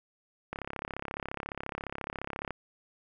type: click train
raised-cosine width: 0.5 ms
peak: -20 dBFS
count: 69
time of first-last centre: 0.53-2.507 s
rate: 34.4 Hz
effects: none